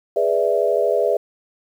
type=chord; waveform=sine; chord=E dominant seventh; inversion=first; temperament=equal; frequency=415.3 / 493.9 / 587.3 / 659.3 Hz; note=G#4 / B4 / D5 / E5; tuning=0 / 0 / 0 / 0 cents; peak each=-21 dBFS; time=0.16-1.17 s; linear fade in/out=5 ms; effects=8-bit